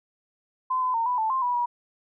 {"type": "tone with pitch steps", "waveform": "sine", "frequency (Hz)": [1026, 1014, 915, 990, 880, 1051, 979, 964], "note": ["C6", "B5", "A#5", "B5", "A5", "C6", "B5", "B5"], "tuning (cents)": [-34, 45, -32, 4, 0, 7, -15, -42], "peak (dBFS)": -22, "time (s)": [0.7, 1.66], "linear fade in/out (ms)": 10, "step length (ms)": 120, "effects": []}